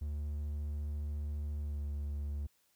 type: tone with pitch glide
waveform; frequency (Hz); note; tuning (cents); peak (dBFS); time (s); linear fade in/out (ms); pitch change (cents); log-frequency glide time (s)
triangle; 73.8 to 72.36; D2 to D2; +9 to -25; -33; 0.01-2.47; 10; -34; 1.61-1.81
effects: white hiss -73 dBFS RMS until 2.75 s